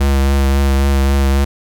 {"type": "tone with vibrato", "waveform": "square", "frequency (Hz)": 68.6, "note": "C#2", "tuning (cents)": -17, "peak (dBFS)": -11, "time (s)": [0, 1.45], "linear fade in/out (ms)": 10, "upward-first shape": "triangle", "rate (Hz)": 3.7, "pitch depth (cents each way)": 26, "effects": []}